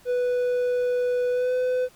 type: tone with pitch glide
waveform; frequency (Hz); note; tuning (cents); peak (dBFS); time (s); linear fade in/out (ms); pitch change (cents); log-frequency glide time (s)
triangle; 493.9 to 504.3; B4 to B4; 0 to +36; -19; 0.05-1.89; 50; +36; 1.31-1.53
effects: pink hiss -55 dBFS RMS until 1.95 s